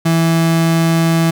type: tone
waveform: 35% pulse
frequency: 164.81 Hz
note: E3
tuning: in tune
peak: -9 dBFS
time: 0.05-1.31 s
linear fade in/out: 10 ms
effects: none